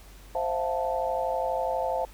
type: chord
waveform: sine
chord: F major seventh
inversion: second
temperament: equal with one note detuned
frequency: 523.3 / 659.3 / 711.5 / 880 Hz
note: C5 / E5 / F5 / A5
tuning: 0 / 0 / +32 / 0 cents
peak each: -30 / -31 / -32 / -31 dBFS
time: 0.35-2.05 s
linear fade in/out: 2 ms
effects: added 47 Hz sine -47 dBFS peak until 2.13 s + pink hiss -53 dBFS RMS until 2.13 s